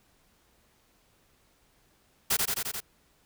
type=noise with echo; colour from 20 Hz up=white; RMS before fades=-25 dBFS; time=2.3-2.37 s; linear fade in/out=10 ms; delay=87 ms; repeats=5; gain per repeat=-2 dB; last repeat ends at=2.805 s; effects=pink hiss -66 dBFS RMS until 3.25 s